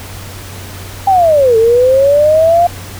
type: linear two-way sweep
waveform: sine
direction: down then up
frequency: 800 to 440 to 704 Hz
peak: -5 dBFS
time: 1.07-2.67 s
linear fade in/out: 5 ms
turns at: 1.57 s
effects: added 94 Hz sine -28 dBFS peak until 2.99 s + pink hiss -30 dBFS RMS until 2.99 s